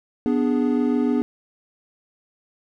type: chord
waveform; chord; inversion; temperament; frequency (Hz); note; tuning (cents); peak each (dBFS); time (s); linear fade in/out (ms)
triangle; G# diminished; first; equal; 246.9 / 293.7 / 415.3; B3 / D4 / G#4; 0 / 0 / 0; -18 / -21 / -24; 0.26-1.22; 0
effects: none